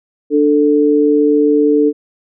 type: tone pair together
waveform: sine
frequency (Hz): 295.2 / 442.3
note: D4 / A4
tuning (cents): +9 / +9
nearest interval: perfect fifth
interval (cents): 700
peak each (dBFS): -11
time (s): 0.3-1.93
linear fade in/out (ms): 50
effects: none